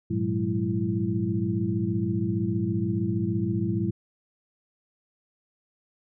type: tone cluster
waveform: sine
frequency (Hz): 102.8 / 117.8 / 179.9 / 206.3 / 333.7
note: G#2 / A#2 / F#3 / G#3 / E4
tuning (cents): -17 / +19 / -48 / -11 / +21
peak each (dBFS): -30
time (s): 0.1-3.91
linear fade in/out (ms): 10
effects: none